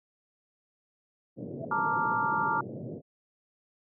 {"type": "band-pass noise", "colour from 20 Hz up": "pink", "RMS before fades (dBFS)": -39, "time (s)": [1.36, 3.02], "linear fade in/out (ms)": 50, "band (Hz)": [110, 580], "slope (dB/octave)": 48}
{"type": "tone with exponential growth", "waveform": "sine", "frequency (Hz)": 659.3, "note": "E5", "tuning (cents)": 0, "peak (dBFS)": -31, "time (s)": [1.54, 1.65], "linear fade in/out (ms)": 5, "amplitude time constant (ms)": 22}
{"type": "chord", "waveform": "sine", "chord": "Bb major seventh", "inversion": "third", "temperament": "equal", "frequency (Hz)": [880, 932.3, 1174.7, 1396.9], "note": ["A5", "Bb5", "D6", "F6"], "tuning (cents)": [0, 0, 0, 0], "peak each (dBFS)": -31, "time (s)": [1.71, 2.61], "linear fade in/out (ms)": 5}
{"effects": []}